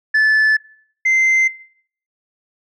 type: tone pair in turn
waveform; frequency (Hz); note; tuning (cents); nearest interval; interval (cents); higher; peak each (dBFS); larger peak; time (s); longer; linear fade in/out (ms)
sine; 1740 / 2077; A6 / C7; -20 / -13; minor third; 307; second; -8 / -10; first; 0.14-0.57 / 1.05-1.48; neither; 10
effects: noise-tail reverb RT60 0.6 s tail -22 dB re dry + tanh soft clip ceiling -10 dBFS